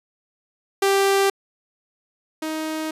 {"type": "tone pair in turn", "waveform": "sawtooth", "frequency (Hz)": [392.8, 314.1], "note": ["G4", "D#4"], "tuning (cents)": [4, 16], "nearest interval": "major third", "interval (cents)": 388, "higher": "first", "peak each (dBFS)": [-12, -21], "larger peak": "first", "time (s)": [[0.82, 1.3], [2.42, 2.91]], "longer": "second", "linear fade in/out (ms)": 5, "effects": ["resampled to 32000 Hz"]}